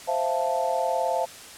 sine chord, F major seventh, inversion second, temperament equal, 523.3 / 659.3 / 698.5 / 880 Hz, C5 / E5 / F5 / A5, 0 / 0 / 0 / 0 cents, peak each -28 dBFS, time 0.07-1.26 s, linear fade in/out 20 ms, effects white hiss -43 dBFS RMS until 1.57 s + low-pass 10000 Hz 12 dB/octave

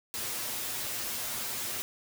white noise with comb filter, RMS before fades -35 dBFS, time 0.14-1.82 s, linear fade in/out 0 ms, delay 8.3 ms, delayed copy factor +0.85, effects none

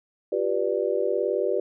sine chord, G dominant seventh, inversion third, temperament just, 352.8 / 392 / 490 / 588 Hz, F4 / G4 / B4 / D5, +18 / 0 / -14 / +2 cents, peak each -30 / -26 / -27 / -28 dBFS, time 0.32-1.6 s, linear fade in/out 5 ms, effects none

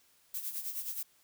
violet noise with tremolo, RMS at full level -36 dBFS, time 0.34-1.03 s, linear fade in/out 5 ms, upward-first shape sine, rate 9.5 Hz, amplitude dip 65%, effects white hiss -67 dBFS RMS until 1.23 s

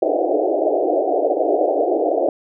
white band-pass noise, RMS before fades -18 dBFS, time 0.02-2.29 s, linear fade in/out 2 ms, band 300 to 740 Hz, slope 96 dB/octave, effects none

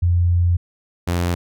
sine / sawtooth tone pair in turn, 87.31 / 87.31 Hz, F2 / F2, 0 / 0 cents, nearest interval unison, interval 0 cents, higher neither, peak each -13 / -14 dBFS, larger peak first, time 0.02-0.57 / 1.07-1.35 s, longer first, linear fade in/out 10 ms, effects none

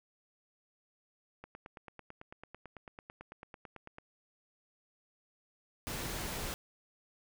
click train, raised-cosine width 0.5 ms, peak -32 dBFS, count 24, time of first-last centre 1.44-3.984 s, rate 9.04 Hz
pink noise, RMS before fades -39 dBFS, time 5.87-6.54 s, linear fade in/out 0 ms
effects none

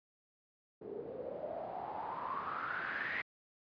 white noise with low-pass filter sweep, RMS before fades -41 dBFS, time 0.81-3.22 s, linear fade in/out 10 ms, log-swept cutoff 390 to 2000 Hz, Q 6.8, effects high-pass 100 Hz 12 dB/octave + resampled to 11025 Hz

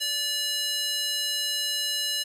square tone with high-pass filter, 580 Hz, D5, 22 cents flat, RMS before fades -28 dBFS, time 0-2.24 s, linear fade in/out 20 ms, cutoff 3300 Hz, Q 2, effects resampled to 32000 Hz + 9-bit

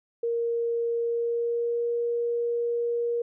sine tone with pitch glide, 467.1 to 472.5 Hz, A#4 to A#4, +3 to +23 cents, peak -24 dBFS, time 0.23-3.22 s, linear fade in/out 5 ms, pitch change +20 cents, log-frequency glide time 0.98-1.89 s, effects none

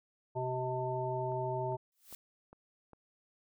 harmonic tone, 127.7 Hz, C3, 42 cents flat, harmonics 1 / 3 / 5 / 7, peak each -38 / -38 / -38 / -38 dBFS, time 0.35-1.77 s, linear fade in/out 20 ms
click train, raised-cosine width 1 ms, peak -39 dBFS, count 5, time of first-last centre 1.32-2.933 s, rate 2.48 Hz
blue noise with exponential growth, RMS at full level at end -45 dBFS, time 1.92-2.15 s, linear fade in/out 1 ms, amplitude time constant 48 ms
effects none

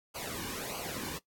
pink noise with flanger, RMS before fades -39 dBFS, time 0.14-1.19 s, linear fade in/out 20 ms, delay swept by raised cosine 0.55 to 1.55 ms, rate 1.6 Hz, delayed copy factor -0.8, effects noise-tail reverb RT60 0.1 s tail -18 dB re dry + AAC 64 kbps

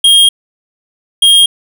square tone pair in turn, 3239 / 3239 Hz, G#7 / G#7, -44 / -44 cents, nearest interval unison, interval 0 cents, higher neither, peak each -4 dBFS, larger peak neither, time 0.04-0.29 / 1.22-1.46 s, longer first, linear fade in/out 5 ms, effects none

